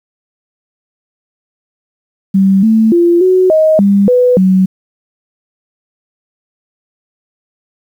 sine tone with pitch steps, 193.3 / 221.5 / 344.3 / 370.7 / 628 / 199.5 / 496.7 / 187.8 Hz, G3 / A3 / F4 / F#4 / D#5 / G3 / B4 / F#3, -24 / +12 / -25 / +3 / +16 / +31 / +10 / +26 cents, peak -5 dBFS, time 2.34-4.66 s, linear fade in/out 10 ms, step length 290 ms, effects 7-bit

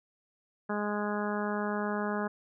harmonic tone, 207.7 Hz, G#3, in tune, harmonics 1 / 2 / 3 / 4 / 5 / 6 / 7 / 8, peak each -33 / -36 / -38 / -39 / -40 / -41 / -41 / -42 dBFS, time 0.69-2.28 s, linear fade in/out 10 ms, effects none

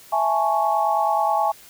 sine chord, A major seventh, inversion second, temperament equal with one note detuned, 662.7 / 830.6 / 880 / 1108.7 Hz, E5 / G#5 / A5 / C#6, +9 / 0 / 0 / 0 cents, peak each -24 / -20 / -26 / -25 dBFS, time 0.12-1.52 s, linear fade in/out 10 ms, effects white hiss -47 dBFS RMS until 1.69 s

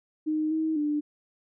sine tone with pitch steps, 309.3 / 317 / 296.9 Hz, D#4 / D#4 / D4, -10 / +32 / +19 cents, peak -24 dBFS, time 0.26-1.01 s, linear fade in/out 20 ms, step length 250 ms, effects none

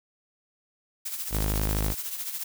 blue noise with tremolo, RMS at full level -31 dBFS, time 1.05-2.44 s, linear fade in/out 10 ms, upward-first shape triangle, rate 14 Hz, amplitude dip 65%
sawtooth tone, 52.3 Hz, G#1, 13 cents sharp, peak -21 dBFS, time 1.3-1.95 s, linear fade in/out 50 ms
effects none

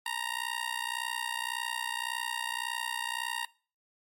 15% pulse tone with amplitude modulation, 932.3 Hz, A#5, in tune, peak -22 dBFS, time 0.06-3.45 s, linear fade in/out 2 ms, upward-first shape sine, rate 61.8 Hz, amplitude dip 90%, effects noise-tail reverb RT60 0.4 s tail -22 dB re dry + MP3 64 kbps

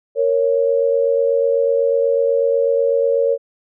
sine tone pair together, 465.4 / 553.5 Hz, A#4 / C#5, -3 / -3 cents, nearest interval minor third, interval 300 cents, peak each -16 dBFS, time 0.15-3.38 s, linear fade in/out 50 ms, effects none

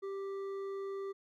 sine tone with hard clipping, 392 Hz, G4, in tune, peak -39 dBFS, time 0.02-1.13 s, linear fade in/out 20 ms, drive 7 dB, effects none

